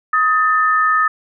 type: tone pair together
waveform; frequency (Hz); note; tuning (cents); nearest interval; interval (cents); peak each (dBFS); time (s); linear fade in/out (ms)
sine; 1259.4 / 1781; D#6 / A6; +21 / +21; tritone; 600; -13 / -17; 0.13-1.08; 5
effects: none

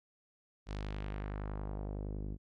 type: tone with low-pass filter sweep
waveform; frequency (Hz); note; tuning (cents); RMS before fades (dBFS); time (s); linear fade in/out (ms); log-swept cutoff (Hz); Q
sawtooth; 50.8; G#1; -38; -40; 0.66-2.38; 50; 5500 to 280; 1.2
effects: none

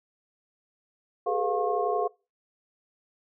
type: tone cluster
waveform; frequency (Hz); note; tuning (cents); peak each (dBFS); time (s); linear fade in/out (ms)
sine; 397.9 / 429.2 / 494.5 / 706 / 1082; G4 / A4 / B4 / F5 / C#6; +26 / -43 / +2 / +19 / -42; -33 / -29 / -32 / -28 / -33; 1.26-2.08; 10
effects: noise-tail reverb RT60 0.3 s tail -24 dB re dry

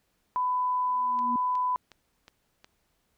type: tone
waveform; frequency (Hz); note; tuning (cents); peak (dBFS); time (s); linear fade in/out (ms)
sine; 1000; B5; +21; -24; 0.36-1.76; 0
type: tone with exponential growth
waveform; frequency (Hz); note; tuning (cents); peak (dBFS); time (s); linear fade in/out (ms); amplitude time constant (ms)
sine; 240; B3; -49; -28; 0.85-1.36; 2; 110
type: click train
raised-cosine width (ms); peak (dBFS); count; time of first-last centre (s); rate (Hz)
0.2; -31; 5; 1.19-2.645; 2.75
effects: pink hiss -73 dBFS RMS until 3.17 s

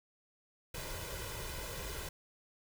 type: noise with comb filter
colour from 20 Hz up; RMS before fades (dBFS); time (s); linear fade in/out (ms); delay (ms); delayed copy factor
pink; -42; 0.74-2.09; 5; 2; +0.7
effects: none

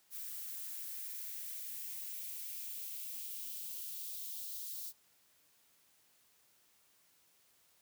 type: noise with high-pass filter sweep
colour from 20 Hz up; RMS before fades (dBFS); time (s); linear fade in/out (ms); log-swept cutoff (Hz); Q
violet; -44; 0.1-4.93; 50; 1300 to 4000; 1.9
effects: white hiss -70 dBFS RMS until 7.81 s + high-pass 60 Hz 12 dB/octave

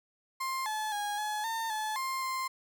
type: tone with pitch steps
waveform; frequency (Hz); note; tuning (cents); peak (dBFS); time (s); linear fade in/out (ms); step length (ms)
35% pulse; 1055 / 861 / 825 / 848 / 905 / 862 / 1056 / 1048; C6 / A5 / G#5 / G#5 / A5 / A5 / C6 / C6; +14 / -38 / -12 / +36 / +48 / -36 / +16 / +2; -30; 0.4-2.48; 10; 260
effects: none

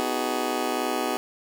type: chord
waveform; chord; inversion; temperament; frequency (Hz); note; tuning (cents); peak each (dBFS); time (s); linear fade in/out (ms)
20% pulse; G# minor seventh; first; just; 249.2 / 311.5 / 373.8 / 415.3; B3 / D#4 / F#4 / G#4; +16 / +2 / +18 / 0; -26; 0-1.17; 0
effects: none

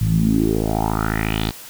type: tone with low-pass filter sweep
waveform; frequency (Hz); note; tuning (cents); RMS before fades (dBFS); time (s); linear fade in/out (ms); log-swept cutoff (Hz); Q
10% pulse; 54.1; A1; -29; -19; 0.01-1.51; 5; 120 to 4300; 4.6
effects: white hiss -38 dBFS RMS until 1.69 s

